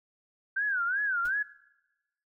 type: tone with vibrato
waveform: sine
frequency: 1529 Hz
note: G6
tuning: 44 cents flat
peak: -26 dBFS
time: 0.56-1.43 s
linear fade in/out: 10 ms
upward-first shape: sine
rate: 2.7 Hz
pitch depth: 180 cents each way
type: noise with exponential decay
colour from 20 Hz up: pink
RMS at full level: -43 dBFS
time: 1.25-1.35 s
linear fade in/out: 5 ms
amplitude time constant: 20 ms
effects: noise-tail reverb RT60 1.0 s tail -20 dB re dry